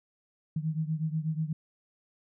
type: beating tone pair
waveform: sine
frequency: 155.2 / 163.4 Hz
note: D#3 / E3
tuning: -4 / -15 cents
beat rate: 8.2 Hz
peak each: -30 / -33 dBFS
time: 0.56-1.53 s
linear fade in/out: 5 ms
effects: none